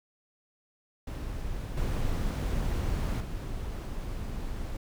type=noise with level steps; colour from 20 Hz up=brown; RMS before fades=-35 / -29 / -35 dBFS; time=1.07-4.77 s; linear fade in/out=5 ms; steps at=1.77 / 3.2 s; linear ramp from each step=5 ms; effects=none